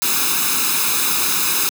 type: noise with comb filter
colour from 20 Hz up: white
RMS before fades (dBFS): -18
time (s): 0.02-1.69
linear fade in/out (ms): 0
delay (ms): 0.78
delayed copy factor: +0.7
effects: high-pass 200 Hz 12 dB/octave